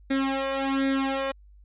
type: tone with flanger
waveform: sawtooth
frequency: 270.6 Hz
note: C#4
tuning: 42 cents flat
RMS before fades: -26 dBFS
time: 0.1-1.32 s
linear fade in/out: 10 ms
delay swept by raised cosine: 0.51 to 1.71 ms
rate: 1.3 Hz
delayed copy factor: +0.9
effects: added 50 Hz sine -49 dBFS peak until 1.64 s + resampled to 8000 Hz